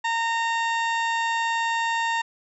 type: harmonic tone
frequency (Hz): 919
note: A#5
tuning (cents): -25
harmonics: 1 / 2 / 3 / 4 / 5 / 6 / 7 / 8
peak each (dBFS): -24 / -27 / -33 / -36 / -44 / -47 / -49 / -42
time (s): 0.04-2.22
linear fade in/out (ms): 10
effects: none